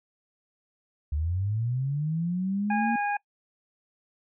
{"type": "linear sweep", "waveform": "sine", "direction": "up", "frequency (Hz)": [70.3, 233.1], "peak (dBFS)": -25, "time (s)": [1.12, 2.96], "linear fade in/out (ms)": 5}
{"type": "harmonic tone", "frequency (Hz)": 820, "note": "G#5", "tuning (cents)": -22, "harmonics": [1, 2, 3], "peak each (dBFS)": [-26, -32, -35], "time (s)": [2.7, 3.17], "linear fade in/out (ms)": 5}
{"effects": ["noise-tail reverb RT60 0.1 s tail -23 dB re dry"]}